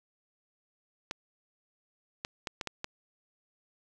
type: clicks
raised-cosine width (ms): 0.2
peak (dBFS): -17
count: 6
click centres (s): 1.111 / 2.249 / 2.472 / 2.612 / 2.673 / 2.844
effects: none